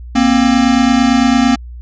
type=tone pair together; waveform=square; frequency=236.3 / 265.2 Hz; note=A#3 / C4; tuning=+24 / +23 cents; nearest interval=major second; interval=199 cents; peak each=-12 dBFS; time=0.15-1.56 s; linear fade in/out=10 ms; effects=added 60 Hz sine -27 dBFS peak until 1.81 s + resampled to 16000 Hz